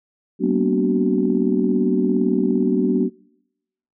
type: tone cluster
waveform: sine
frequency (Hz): 192.1 / 232.7 / 250.2 / 291.8 / 376.3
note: G3 / A#3 / B3 / D4 / F#4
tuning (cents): -35 / -3 / +23 / -11 / +29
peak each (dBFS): -22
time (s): 0.39-3.1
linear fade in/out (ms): 50
effects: noise-tail reverb RT60 0.9 s tail -26 dB re dry + tanh soft clip ceiling -4 dBFS